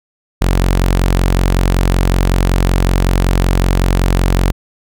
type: tone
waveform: sawtooth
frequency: 45.33 Hz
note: F#1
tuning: 35 cents flat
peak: -6 dBFS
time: 0.41-4.52 s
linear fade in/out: 10 ms
effects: none